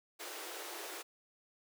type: high-pass noise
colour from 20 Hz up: pink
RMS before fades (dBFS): -45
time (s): 0.19-1.03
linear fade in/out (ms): 20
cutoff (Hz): 320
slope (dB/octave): 96
effects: none